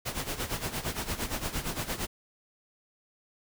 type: noise with tremolo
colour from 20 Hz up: pink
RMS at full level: -31 dBFS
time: 0.05-2.07 s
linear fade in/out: 20 ms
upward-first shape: sine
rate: 8.7 Hz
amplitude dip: 75%
effects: none